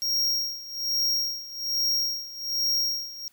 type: tone with tremolo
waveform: square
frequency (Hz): 5588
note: F8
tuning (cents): 0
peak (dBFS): -22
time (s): 0.02-3.28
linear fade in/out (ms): 0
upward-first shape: sine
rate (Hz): 1.2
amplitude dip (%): 85
effects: white hiss -63 dBFS RMS until 3.32 s